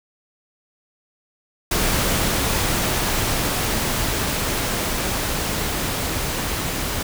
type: noise with level ramp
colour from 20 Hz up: pink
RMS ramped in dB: -20 to -25 dBFS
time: 1.71-7.03 s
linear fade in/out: 5 ms
effects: none